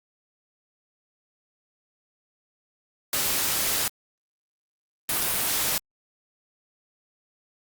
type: noise bursts at uneven times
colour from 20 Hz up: white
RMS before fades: -25 dBFS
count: 2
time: 3.13-3.88 / 5.09-5.78 s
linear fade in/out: 2 ms
effects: Opus 48 kbps